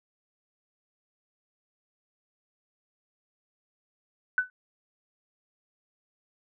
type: tone with exponential decay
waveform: sine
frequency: 1500 Hz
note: F#6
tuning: 23 cents sharp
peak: -17 dBFS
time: 4.38-4.5 s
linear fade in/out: 1 ms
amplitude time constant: 25 ms
effects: none